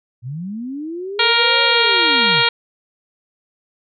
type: linear two-way sweep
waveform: sine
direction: up then down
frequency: 112.9 to 554.4 to 112.9 Hz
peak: -24 dBFS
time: 0.22-2.44 s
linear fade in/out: 50 ms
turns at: 1.63 s
type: harmonic tone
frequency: 468.4 Hz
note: A#4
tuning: 8 cents sharp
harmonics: 1 / 2 / 3 / 4 / 5 / 6 / 7 / 8 / 9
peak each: -24 / -21 / -20 / -23 / -20 / -23 / -19 / -23 / -21 dBFS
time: 1.19-2.49 s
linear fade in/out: 5 ms
effects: none